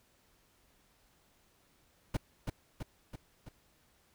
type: noise with echo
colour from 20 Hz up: brown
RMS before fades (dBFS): -32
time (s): 2.14-2.17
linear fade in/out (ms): 5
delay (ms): 330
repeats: 4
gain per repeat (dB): -4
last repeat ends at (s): 3.49
effects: pink hiss -69 dBFS RMS until 4.14 s